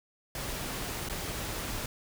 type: noise with dropouts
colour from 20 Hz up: pink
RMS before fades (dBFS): -36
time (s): 0.35-1.86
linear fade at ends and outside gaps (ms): 2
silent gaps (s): 1.088-1.097
effects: none